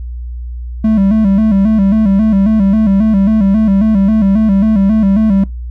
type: tone with vibrato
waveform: triangle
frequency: 206.9 Hz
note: G#3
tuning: 6 cents flat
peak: -5 dBFS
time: 0.84-5.44 s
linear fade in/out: 5 ms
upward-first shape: square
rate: 3.7 Hz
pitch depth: 100 cents each way
effects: noise-tail reverb RT60 0.2 s tail -23 dB re dry + added 60 Hz sine -20 dBFS peak until 5.7 s